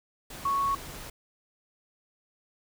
sine tone in noise, 1108.7 Hz, C#6, in tune, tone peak -24 dBFS, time 0.45-0.75 s, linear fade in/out 5 ms, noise pink, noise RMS -42 dBFS, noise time 0.3-1.1 s, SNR +15 dB, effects none

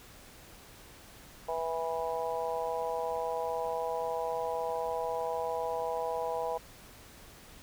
harmonic tone, 163.8 Hz, E3, 11 cents flat, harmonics 3 / 4 / 5 / 6, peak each -35 / -36 / -37 / -38 dBFS, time 1.48-6.58 s, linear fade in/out 10 ms, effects pink hiss -53 dBFS RMS until 7.62 s

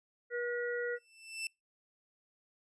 harmonic tone, 481.3 Hz, B4, 45 cents flat, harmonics 1 / 3 / 4, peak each -35 / -40 / -41 dBFS, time 0.3-0.99 s, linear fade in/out 50 ms
sawtooth tone with exponential growth, 2660 Hz, E7, 15 cents sharp, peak -30 dBFS, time 0.96-1.47 s, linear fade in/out 2 ms, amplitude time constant 110 ms
effects noise-tail reverb RT60 0.2 s tail -26 dB re dry + resampled to 24000 Hz

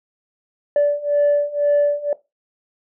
sine beating tone pair, 580 / 582 Hz, D5 / D5, -22 / -16 cents, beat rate 2 Hz, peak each -17 / -15 dBFS, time 0.76-2.13 s, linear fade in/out 2 ms, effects noise-tail reverb RT60 0.2 s tail -17 dB re dry + tanh soft clip ceiling -10 dBFS

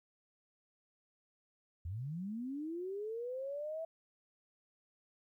sine linear sweep, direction up, 77.5 to 659.3 Hz, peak -38 dBFS, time 1.85-3.85 s, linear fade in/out 5 ms, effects 13-bit

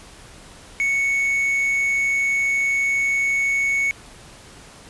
triangle tone with quantisation, 2217 Hz, C#7, in tune, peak -16 dBFS, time 0.8-3.91 s, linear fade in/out 0 ms, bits 7, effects pink hiss -44 dBFS RMS until 4.89 s + resampled to 24000 Hz

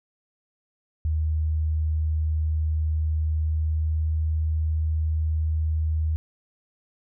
sine tone with pitch glide, 78 to 78.54 Hz, D#2 to D#2, +5 to +17 cents, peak -21 dBFS, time 1.05-6.16 s, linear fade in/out 0 ms, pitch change +12 cents, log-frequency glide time 3.33-4.11 s, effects none

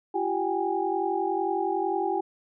sine tone cluster, 343.1 / 385.3 / 772 / 823 Hz, F4 / G4 / G5 / G#5, -31 / -30 / -27 / -16 cents, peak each -30 / -29 / -32 / -29 dBFS, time 0.14-2.21 s, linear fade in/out 10 ms, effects none

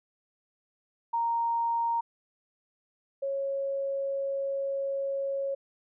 sine tone pair in turn, 930 / 549.7 Hz, A#5 / C#5, -4 / -15 cents, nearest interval major sixth, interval 911 cents, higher first, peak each -25 / -28 dBFS, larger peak first, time 1.13-2.01 / 3.22-5.55 s, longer second, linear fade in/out 10 ms, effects none

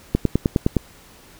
click train, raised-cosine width 3 ms, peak -3 dBFS, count 7, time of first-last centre 0.15-0.767 s, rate 9.72 Hz, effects pink hiss -48 dBFS RMS until 1.39 s

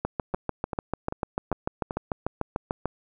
two click trains, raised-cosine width 1 ms, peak -12 / -16 dBFS, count 20 / 5, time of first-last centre 0.05-2.856 / 0.34-1.909 s, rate 6.77 / 2.55 Hz, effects none

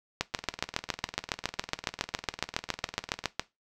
two click trains, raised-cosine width 0.2 ms, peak -9 / -18 dBFS, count 24 / 59, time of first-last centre 0.21-3.396 / 0.34-3.24 s, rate 7.22 / 20 Hz, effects noise-tail reverb RT60 0.2 s tail -18 dB re dry

